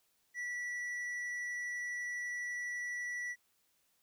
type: tone with tanh clipping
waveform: triangle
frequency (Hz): 1952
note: B6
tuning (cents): -21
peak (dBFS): -38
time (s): 0.34-3.36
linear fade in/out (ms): 50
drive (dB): 10
effects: white hiss -75 dBFS RMS until 4.02 s